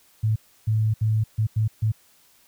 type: tone bursts at uneven times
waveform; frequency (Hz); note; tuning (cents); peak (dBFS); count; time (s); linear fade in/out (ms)
sine; 109.2; A2; -13; -18; 6; 0.23-0.36 / 0.67-0.94 / 1.01-1.24 / 1.38-1.47 / 1.56-1.68 / 1.82-1.92; 10
effects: white hiss -58 dBFS RMS until 2.47 s